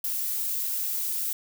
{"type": "noise", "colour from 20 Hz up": "violet", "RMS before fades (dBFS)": -29, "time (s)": [0.04, 1.33], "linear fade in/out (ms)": 2, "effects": []}